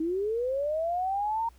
sine linear sweep, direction up, 311.3 to 932.3 Hz, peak -26 dBFS, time 0-1.49 s, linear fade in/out 5 ms, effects added 60 Hz sine -53 dBFS peak until 1.58 s + pink hiss -63 dBFS RMS until 1.58 s

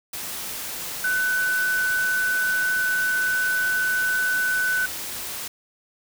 sine tone in noise, 1501 Hz, F#6, 24 cents sharp, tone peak -20 dBFS, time 1.04-4.86 s, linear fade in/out 5 ms, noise white, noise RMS -32 dBFS, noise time 0.13-5.48 s, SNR +9 dB, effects none

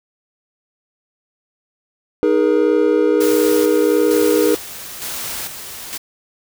triangle chord, D# suspended fourth, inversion none, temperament equal with one note detuned, 311.1 / 415.3 / 476.8 Hz, D#4 / G#4 / A#4, 0 / 0 / +39 cents, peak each -15 / -14 / -14 dBFS, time 2.23-4.55 s, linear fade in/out 0 ms
white noise with tremolo, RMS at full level -26 dBFS, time 3.2-5.98 s, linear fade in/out 10 ms, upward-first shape square, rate 1.1 Hz, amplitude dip 50%
effects none

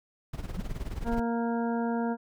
brown noise with tremolo, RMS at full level -32 dBFS, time 0.33-1.2 s, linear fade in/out 5 ms, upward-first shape sine, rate 19 Hz, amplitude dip 75%
sine tone with exponential growth, 177.2 Hz, F3, 25 cents sharp, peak -26 dBFS, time 0.52-0.6 s, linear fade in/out 5 ms, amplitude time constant 16 ms
harmonic tone, 233.1 Hz, A#3, in tune, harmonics 1 / 2 / 3 / 4 / 6 / 7, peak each -28 / -34 / -36 / -37 / -43 / -47 dBFS, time 1.04-2.17 s, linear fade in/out 50 ms
effects none

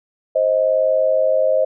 sine tone pair together, 526.5 / 627 Hz, C5 / D#5, +11 / +13 cents, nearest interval minor third, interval 302 cents, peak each -16 dBFS, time 0.35-1.65 s, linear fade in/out 10 ms, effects none

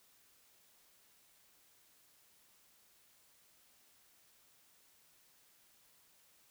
silence, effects white hiss -68 dBFS RMS until 6.5 s

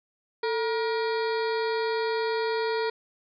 harmonic tone with a mistuned harmonic, 474.3 Hz, A#4, 30 cents sharp, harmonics 1 / 2 / 3 / 4 / 5 / 7 / 8 / 9 / 10, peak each -26 / -32 / -37 / -38 / -41 / -45 / -46 / -41 / -45 dBFS, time 0.43-2.9 s, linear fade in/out 5 ms, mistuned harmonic 1, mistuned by -110 cents, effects none

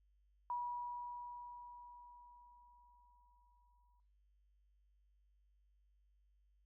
sine tone with exponential decay, 969 Hz, B5, 33 cents flat, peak -37 dBFS, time 0.5-4 s, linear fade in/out 1 ms, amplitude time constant 760 ms, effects noise-tail reverb RT60 0.4 s tail -20 dB re dry + added 50 Hz sine -70 dBFS peak until 6.65 s

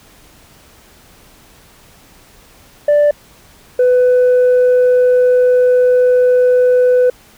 sine tone pair in turn, 587.3 / 499.2 Hz, D5 / B4, 0 / +19 cents, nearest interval minor third, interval 281 cents, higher first, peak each -5 dBFS, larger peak neither, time 2.88-3.11 / 3.79-7.1 s, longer second, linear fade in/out 5 ms, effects tanh soft clip ceiling -6 dBFS + pink hiss -45 dBFS RMS until 7.37 s

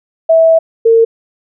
sine tone pair in turn, 652 / 455.2 Hz, E5 / A#4, -19 / -41 cents, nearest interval tritone, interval 622 cents, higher first, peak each -4 dBFS, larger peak neither, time 0.29-0.59 / 0.85-1.05 s, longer first, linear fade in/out 10 ms, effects none

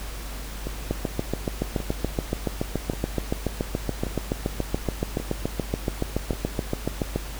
two click trains, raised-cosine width 2 ms, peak -10 / -17 dBFS, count 45 / 6, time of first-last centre 0.91-7.16 / 0.67-6.333 s, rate 7.04 / 0.883 Hz, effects added 50 Hz sine -33 dBFS peak until 7.39 s + pink hiss -39 dBFS RMS until 7.39 s

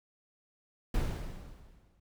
brown noise with exponential decay, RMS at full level -28 dBFS, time 0.94-2 s, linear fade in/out 5 ms, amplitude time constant 230 ms, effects none

